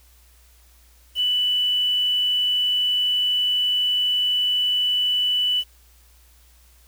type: tone with quantisation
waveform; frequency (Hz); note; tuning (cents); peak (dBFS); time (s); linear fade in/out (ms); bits
sine; 2976; F#7; +9; -18; 1.15-5.64; 50; 7
effects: added 60 Hz sine -52 dBFS peak until 6.87 s + white hiss -57 dBFS RMS until 6.87 s